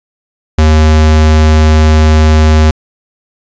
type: tone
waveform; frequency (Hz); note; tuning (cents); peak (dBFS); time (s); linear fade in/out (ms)
square; 77.78; D#2; 0; -4; 0.58-2.71; 5
effects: resampled to 16000 Hz + 7-bit